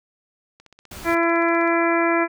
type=click train; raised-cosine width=0.2 ms; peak=-30 dBFS; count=18; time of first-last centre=0.6-1.676 s; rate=15.8 Hz
type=noise; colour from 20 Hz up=pink; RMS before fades=-37 dBFS; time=0.91-1.15 s; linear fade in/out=5 ms
type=harmonic tone; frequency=336.2 Hz; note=E4; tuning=34 cents sharp; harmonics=1 / 2 / 3 / 4 / 5 / 6 / 7; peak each=-20 / -23 / -25 / -26 / -27 / -28 / -28 dBFS; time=1.04-2.28 s; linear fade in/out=50 ms
effects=none